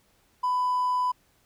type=tone with hard clipping; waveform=triangle; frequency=998 Hz; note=B5; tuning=18 cents sharp; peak=-23 dBFS; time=0.43-1.12 s; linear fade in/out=10 ms; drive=4 dB; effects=pink hiss -65 dBFS RMS until 1.45 s